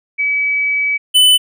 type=tone pair in turn; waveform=sine / square; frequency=2285 / 3007 Hz; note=D7 / F#7; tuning=-48 / +27 cents; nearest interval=perfect fourth; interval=475 cents; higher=second; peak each=-13 / -7 dBFS; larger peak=second; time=0.18-0.98 / 1.14-1.38 s; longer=first; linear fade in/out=20 ms; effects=none